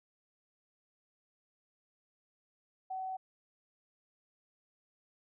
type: tone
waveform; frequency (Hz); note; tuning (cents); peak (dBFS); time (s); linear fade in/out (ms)
sine; 755; F#5; +35; -36; 2.9-3.17; 10
effects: none